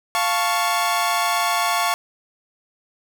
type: chord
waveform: sawtooth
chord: F augmented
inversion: none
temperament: equal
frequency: 698.5 / 880 / 1108.7 Hz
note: F5 / A5 / C#6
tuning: 0 / 0 / 0 cents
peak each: -19 / -21 / -18 dBFS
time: 0.15-1.94 s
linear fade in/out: 0 ms
effects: none